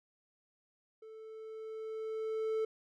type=tone with level ramp; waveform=triangle; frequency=440 Hz; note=A4; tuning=in tune; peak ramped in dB=-47 to -28 dBFS; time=1.02-2.65 s; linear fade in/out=5 ms; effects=none